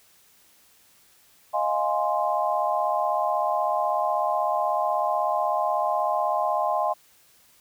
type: chord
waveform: sine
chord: F minor seventh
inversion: third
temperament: equal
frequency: 622.3 / 698.5 / 830.6 / 1046.5 Hz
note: Eb5 / F5 / Ab5 / C6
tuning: 0 / 0 / 0 / 0 cents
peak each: -27 dBFS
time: 1.53-6.94 s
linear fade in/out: 20 ms
effects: white hiss -58 dBFS RMS until 7.6 s